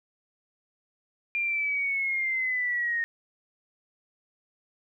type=linear sweep; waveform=sine; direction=down; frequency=2400 to 1847 Hz; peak=-25 dBFS; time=1.35-3.04 s; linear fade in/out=0 ms; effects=11-bit